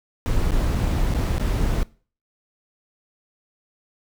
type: noise with dropouts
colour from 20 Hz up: brown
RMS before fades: -21 dBFS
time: 0.26-1.83 s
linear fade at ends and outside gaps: 0 ms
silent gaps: 0.507-0.519 / 0.749-0.753 / 1.138-1.147 / 1.381-1.397 s
effects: noise-tail reverb RT60 0.4 s tail -21 dB re dry